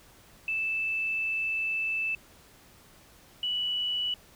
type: tone pair in turn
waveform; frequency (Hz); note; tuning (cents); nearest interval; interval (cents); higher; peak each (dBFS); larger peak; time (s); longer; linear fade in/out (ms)
sine; 2637 / 2952; E7 / F#7; 0 / -5; major second; 195; second; -27; neither; 0.48-2.15 / 3.43-4.14; first; 2
effects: pink hiss -56 dBFS RMS until 4.35 s